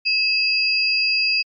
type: tone pair together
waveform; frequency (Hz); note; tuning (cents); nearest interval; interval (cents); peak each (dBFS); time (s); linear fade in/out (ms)
sine; 2589 / 4834; E7 / D8; -32 / +49; major seventh; 1081; -19; 0.05-1.43; 20
effects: MP3 64 kbps

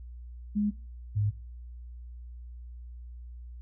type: tone pair in turn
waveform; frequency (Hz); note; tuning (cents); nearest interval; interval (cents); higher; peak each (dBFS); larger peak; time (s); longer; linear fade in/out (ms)
sine; 207.7 / 103.85; G#3 / G#2; 0 / 0; octave; 1200; first; -24; neither; 0.55-0.71 / 1.15-1.31; neither; 20
effects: noise-tail reverb RT60 0.4 s tail -23 dB re dry + added 60 Hz sine -41 dBFS peak until 3.61 s

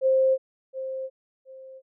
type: tone with echo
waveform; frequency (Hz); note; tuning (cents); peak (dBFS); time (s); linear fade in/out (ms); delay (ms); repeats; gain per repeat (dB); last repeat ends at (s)
sine; 527; C5; +12; -17; 0.01-0.38; 50; 720; 2; -12; 1.82
effects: none

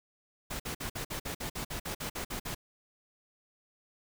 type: noise bursts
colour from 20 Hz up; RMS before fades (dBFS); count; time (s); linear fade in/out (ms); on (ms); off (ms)
pink; -37; 14; 0.5-2.549; 10; 99; 51
effects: none

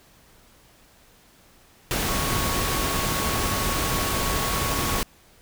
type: tone in noise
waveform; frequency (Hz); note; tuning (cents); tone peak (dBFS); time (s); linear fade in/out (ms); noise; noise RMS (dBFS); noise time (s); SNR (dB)
sine; 1108.7; C#6; 0; -31; 2.08-5.01; 0; pink; -25; 1.91-5.03; -9
effects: pink hiss -55 dBFS RMS until 5.41 s

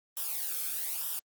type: noise with flanger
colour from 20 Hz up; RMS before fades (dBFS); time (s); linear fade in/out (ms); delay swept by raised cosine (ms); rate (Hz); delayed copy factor
blue; -34; 0.17-1.19; 0; 0.45 to 1.06; 1.1; -0.9
effects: Opus 32 kbps

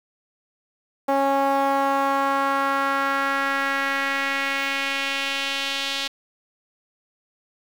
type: tone with band-pass filter sweep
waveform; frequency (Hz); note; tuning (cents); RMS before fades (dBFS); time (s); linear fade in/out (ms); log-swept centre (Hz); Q
sawtooth; 275; C#4; -14; -23; 1.08-6.08; 10; 740 to 3600; 2.1
effects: 7-bit

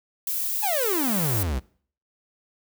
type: noise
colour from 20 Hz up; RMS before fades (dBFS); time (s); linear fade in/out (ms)
violet; -27; 0.27-1.43; 2
type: exponential sweep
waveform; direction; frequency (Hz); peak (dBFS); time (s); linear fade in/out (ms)
45% pulse; down; 885 to 58.27; -24; 0.62-1.6; 20
effects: noise-tail reverb RT60 0.5 s tail -22 dB re dry

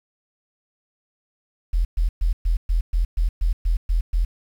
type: tone bursts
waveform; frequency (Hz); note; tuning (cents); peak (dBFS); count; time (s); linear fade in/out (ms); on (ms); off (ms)
sine; 41.5; E1; +12; -16; 11; 1.73-4.25; 10; 120; 120
effects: 8-bit

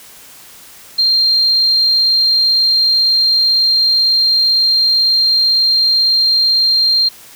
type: tone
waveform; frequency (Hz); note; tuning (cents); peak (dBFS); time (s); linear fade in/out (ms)
sine; 4186; C8; 0; -9; 0.98-7.09; 10
effects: white hiss -39 dBFS RMS until 7.35 s

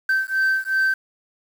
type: beating tone pair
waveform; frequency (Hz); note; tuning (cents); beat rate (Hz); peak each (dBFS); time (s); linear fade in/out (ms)
sine; 1550 / 1552.7; G6 / G6; -20 / -17; 2.7; -19; 0.09-0.94; 5
effects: tanh soft clip ceiling -15 dBFS + 7-bit

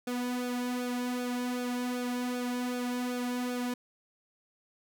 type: tone with flanger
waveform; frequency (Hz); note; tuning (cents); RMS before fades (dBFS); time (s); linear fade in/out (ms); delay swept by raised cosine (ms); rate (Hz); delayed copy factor
sawtooth; 246.9; B3; 0; -33; 0.07-3.74; 5; 0.99 to 2.59; 2.6; -0.65
effects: none

